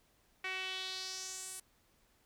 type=tone with band-pass filter sweep; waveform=sawtooth; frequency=375.9 Hz; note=F#4; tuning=27 cents sharp; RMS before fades=-42 dBFS; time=0.44-1.6 s; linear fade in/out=5 ms; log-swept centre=2200 to 9700 Hz; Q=3; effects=pink hiss -71 dBFS RMS until 2.25 s